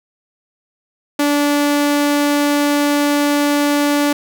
sawtooth tone, 290 Hz, D4, 22 cents flat, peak -9 dBFS, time 1.19-4.13 s, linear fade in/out 5 ms, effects none

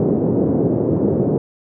white band-pass noise, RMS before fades -17 dBFS, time 0-1.38 s, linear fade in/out 2 ms, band 110 to 440 Hz, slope 24 dB/octave, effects none

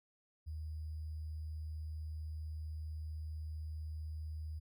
sine tone with sample-and-hold, 77.78 Hz, D#2, in tune, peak -40 dBFS, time 0.46-4.6 s, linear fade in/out 20 ms, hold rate 4900 Hz, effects none

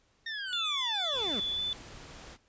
25% pulse linear sweep, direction down, 1847 to 177.3 Hz, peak -31 dBFS, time 0.26-1.4 s, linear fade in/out 5 ms
sine tone with vibrato, 3478 Hz, A7, 21 cents flat, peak -30 dBFS, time 0.53-1.73 s, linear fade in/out 0 ms, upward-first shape sine, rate 2.9 Hz, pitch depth 14 cents each way
pink noise, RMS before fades -48 dBFS, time 1.12-2.38 s, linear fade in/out 50 ms
effects pink hiss -69 dBFS RMS until 2.48 s + resampled to 16000 Hz

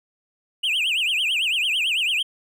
triangle tone with vibrato, 2794 Hz, F7, in tune, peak -18 dBFS, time 0.63-2.23 s, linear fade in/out 10 ms, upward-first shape triangle, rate 9 Hz, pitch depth 290 cents each way, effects none

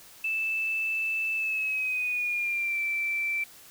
sine tone with pitch glide, 2637 to 2336 Hz, E7 to D7, 0 to -10 cents, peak -26 dBFS, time 0.24-3.44 s, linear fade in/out 5 ms, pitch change -210 cents, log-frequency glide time 1.35-2.8 s, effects white hiss -51 dBFS RMS until 3.7 s

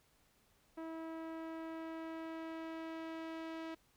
sawtooth tone with low-pass filter sweep, 324.4 Hz, E4, 28 cents flat, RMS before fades -45 dBFS, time 0.77-3.75 s, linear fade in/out 10 ms, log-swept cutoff 1400 to 3400 Hz, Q 0.75, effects pink hiss -72 dBFS RMS until 3.96 s

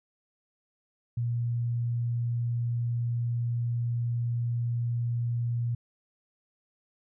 sine tone, 118.8 Hz, A#2, 33 cents sharp, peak -26 dBFS, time 1.17-5.75 s, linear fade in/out 5 ms, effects none

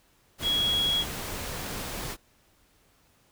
sine tone in noise, 3322 Hz, G#7, in tune, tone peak -23 dBFS, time 0.42-1.05 s, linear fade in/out 50 ms, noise pink, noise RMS -35 dBFS, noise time 0.38-2.17 s, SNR +9 dB, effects pink hiss -64 dBFS RMS until 3.31 s

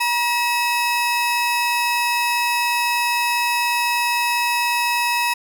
35% pulse tone pair together, 957 / 2587 Hz, A#5 / E7, +45 / -33 cents, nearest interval octave + perfect fourth, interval 1722 cents, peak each -18 / -20 dBFS, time 0-5.34 s, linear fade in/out 10 ms, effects none

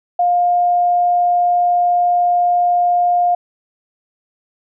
sine tone, 707 Hz, F5, 21 cents sharp, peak -11 dBFS, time 0.19-3.35 s, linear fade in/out 5 ms, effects none

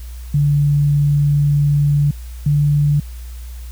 sine tone pair in turn, 145 / 146.26 Hz, D3 / D3, -22 / -7 cents, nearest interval unison, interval 15 cents, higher second, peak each -11 dBFS, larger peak neither, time 0.34-2.11 / 2.46-3 s, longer first, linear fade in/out 5 ms, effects added 60 Hz sine -28 dBFS peak until 3.71 s + white hiss -45 dBFS RMS until 3.71 s

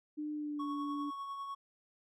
sine tone with pitch glide, 300.7 to 290.5 Hz, D4 to D4, +41 to -19 cents, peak -36 dBFS, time 0.17-1.11 s, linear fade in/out 20 ms, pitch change -60 cents, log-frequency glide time 0.34-0.69 s
triangle tone with tremolo, 1108.7 Hz, C#6, in tune, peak -36 dBFS, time 0.59-1.55 s, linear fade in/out 10 ms, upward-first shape triangle, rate 10 Hz, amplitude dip 40%
effects none

